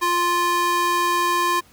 square tone with high-pass filter, 349.2 Hz, F4, in tune, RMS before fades -20 dBFS, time 0.01-1.61 s, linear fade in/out 20 ms, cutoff 760 Hz, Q 6.2, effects pink hiss -53 dBFS RMS until 1.72 s

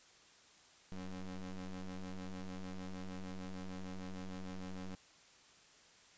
35% pulse ring-modulated tone, 92.3 Hz, F#2, 4 cents flat, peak -38 dBFS, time 0.92-4.95 s, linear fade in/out 0 ms, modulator 95.6 Hz, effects white hiss -63 dBFS RMS until 6.17 s + resampled to 16000 Hz

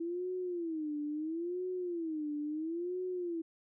sine tone with vibrato, 329.4 Hz, E4, 1 cent flat, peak -34 dBFS, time 0-3.42 s, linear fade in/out 10 ms, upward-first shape sine, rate 0.74 Hz, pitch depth 190 cents each way, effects none

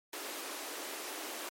pink high-pass noise, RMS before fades -42 dBFS, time 0.13-1.49 s, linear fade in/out 2 ms, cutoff 280 Hz, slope 48 dB/octave, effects MP3 64 kbps

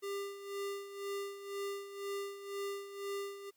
square tone with tremolo, 398.9 Hz, G4, 30 cents sharp, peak -37 dBFS, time 0.02-3.51 s, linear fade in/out 20 ms, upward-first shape sine, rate 2 Hz, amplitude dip 70%, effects white hiss -75 dBFS RMS until 3.56 s

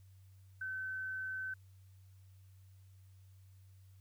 sine tone, 1529 Hz, G6, 44 cents flat, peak -38 dBFS, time 0.61-1.54 s, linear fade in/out 5 ms, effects added 95 Hz sine -57 dBFS peak until 4 s + white hiss -75 dBFS RMS until 4 s

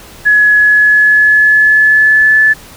sine tone with pitch glide, 1692 to 1737.6 Hz, G#6 to A6, +32 to -22 cents, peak -4 dBFS, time 0.25-2.54 s, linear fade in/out 20 ms, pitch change +46 cents, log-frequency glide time 0.56-2.42 s, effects pink hiss -35 dBFS RMS until 2.76 s

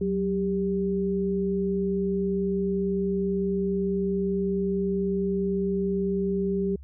sine tone pair together, 187.1 / 396.5 Hz, F#3 / G4, +20 / +20 cents, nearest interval octave + minor second, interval 1300 cents, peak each -26 dBFS, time 0.01-6.76 s, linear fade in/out 5 ms, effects added 69 Hz sine -41 dBFS peak until 6.83 s

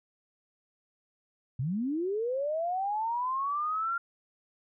sine linear sweep, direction up, 116.54 to 1396.9 Hz, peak -28 dBFS, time 1.59-3.98 s, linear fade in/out 5 ms, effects none

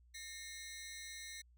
15% pulse ring-modulated tone, 1984 Hz, B6, 7 cents sharp, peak -38 dBFS, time 0.14-1.42 s, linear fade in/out 10 ms, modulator 158 Hz, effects added 60 Hz sine -63 dBFS peak until 1.57 s

